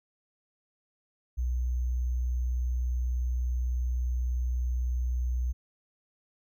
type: tone with sample-and-hold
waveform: sine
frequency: 61.74 Hz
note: B1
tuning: in tune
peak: -26 dBFS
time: 1.37-5.53 s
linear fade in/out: 20 ms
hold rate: 6300 Hz
effects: none